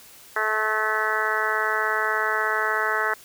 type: harmonic tone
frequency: 216.6 Hz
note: A3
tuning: 27 cents flat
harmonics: 2 / 3 / 4 / 5 / 6 / 7 / 8 / 9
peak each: -31 / -33 / -31 / -30 / -28 / -27 / -28 / -30 dBFS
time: 0.36-3.14 s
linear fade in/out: 5 ms
effects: white hiss -48 dBFS RMS until 3.24 s